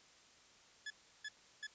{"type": "tone bursts", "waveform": "sawtooth", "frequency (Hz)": 1712, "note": "A6", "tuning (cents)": -48, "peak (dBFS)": -39, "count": 3, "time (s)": [0.86, 1.669], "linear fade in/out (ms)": 5, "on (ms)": 43, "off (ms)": 340, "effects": ["white hiss -64 dBFS RMS until 1.74 s", "resampled to 16000 Hz"]}